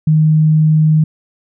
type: tone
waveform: sine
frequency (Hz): 155.56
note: D#3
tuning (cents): 0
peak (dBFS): -7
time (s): 0.07-1.04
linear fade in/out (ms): 5
effects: none